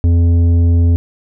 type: tone with tanh clipping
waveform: sine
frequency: 85.2 Hz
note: F2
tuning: 42 cents flat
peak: -9 dBFS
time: 0.04-0.96 s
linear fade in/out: 0 ms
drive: 9 dB
effects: none